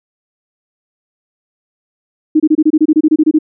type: tone bursts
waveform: sine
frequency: 310 Hz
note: D#4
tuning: 6 cents flat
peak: -5 dBFS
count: 14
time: 2.35-3.388 s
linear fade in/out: 10 ms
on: 50 ms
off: 26 ms
effects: none